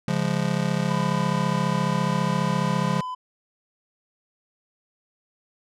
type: chord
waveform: square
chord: Db major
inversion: none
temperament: just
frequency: 138.59 / 173.24 / 207.9 Hz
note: Db3 / F3 / Ab3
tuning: 0 / -14 / +2 cents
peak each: -28 / -25 / -29 dBFS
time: 0.08-3.01 s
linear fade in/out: 2 ms
type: tone with pitch glide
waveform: triangle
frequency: 1000 to 1008.1 Hz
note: B5 to B5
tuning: +21 to +35 cents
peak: -27 dBFS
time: 0.89-3.15 s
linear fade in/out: 10 ms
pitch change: +14 cents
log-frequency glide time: 2.77-2.92 s
effects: low-pass 8000 Hz 12 dB/octave